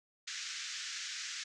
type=band-pass noise; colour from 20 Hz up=white; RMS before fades=-42 dBFS; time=0.27-1.44 s; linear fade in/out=10 ms; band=1400 to 6900 Hz; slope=48 dB/octave; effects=none